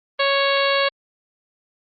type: harmonic tone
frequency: 554 Hz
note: C#5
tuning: 1 cent flat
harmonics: 1 / 2 / 3 / 4 / 5 / 6 / 7 / 8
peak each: -20 / -23 / -25 / -26 / -27 / -28 / -28 / -29 dBFS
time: 0.19-0.89 s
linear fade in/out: 10 ms
effects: Opus 32 kbps